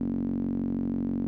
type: tone with band-pass filter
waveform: sawtooth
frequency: 46.25 Hz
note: F#1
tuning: in tune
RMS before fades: -29 dBFS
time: 0-1.27 s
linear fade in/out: 0 ms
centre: 250 Hz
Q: 8.9
effects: none